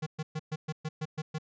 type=tone bursts; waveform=square; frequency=155.56 Hz; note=D#3; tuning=in tune; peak=-32 dBFS; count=9; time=0.02-1.385 s; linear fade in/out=10 ms; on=45 ms; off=120 ms; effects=resampled to 16000 Hz